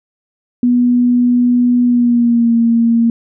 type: tone with pitch glide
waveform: sine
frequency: 244.5 to 231.6 Hz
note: B3 to A#3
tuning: -17 to -11 cents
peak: -8 dBFS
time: 0.63-3.1 s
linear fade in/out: 2 ms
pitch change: -94 cents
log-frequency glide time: 1.84-2.54 s
effects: none